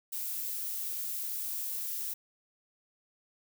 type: noise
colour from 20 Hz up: violet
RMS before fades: -36 dBFS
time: 0.12-2.14 s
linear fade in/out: 10 ms
effects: none